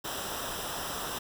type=noise with comb filter; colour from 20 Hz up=pink; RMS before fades=-36 dBFS; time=0.04-1.19 s; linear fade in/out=10 ms; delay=0.45 ms; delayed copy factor=-0.7; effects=none